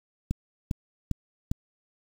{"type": "click train", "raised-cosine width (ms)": 5, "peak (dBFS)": -14, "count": 4, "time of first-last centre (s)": [0.31, 1.515], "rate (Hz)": 2.49, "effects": ["7-bit"]}